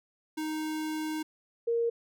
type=tone pair in turn; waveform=square / sine; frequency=311.1 / 466.1 Hz; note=D#4 / A#4; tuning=0 / 0 cents; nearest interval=perfect fifth; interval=700 cents; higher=second; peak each=-32 / -25 dBFS; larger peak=second; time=0.37-1.23 / 1.67-1.9 s; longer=first; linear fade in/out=10 ms; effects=none